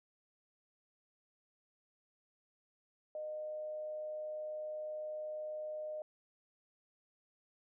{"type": "tone with amplitude modulation", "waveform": "sine", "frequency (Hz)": 613, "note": "D#5", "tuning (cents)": -26, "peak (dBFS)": -38, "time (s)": [3.15, 6.02], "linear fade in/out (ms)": 2, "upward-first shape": "sine", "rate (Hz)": 120, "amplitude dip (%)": 25, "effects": []}